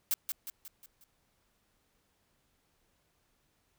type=noise with echo; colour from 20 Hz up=blue; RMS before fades=-29 dBFS; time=0.11-0.14 s; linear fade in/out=0 ms; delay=180 ms; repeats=5; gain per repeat=-6 dB; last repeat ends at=1.04 s; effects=pink hiss -74 dBFS RMS until 3.78 s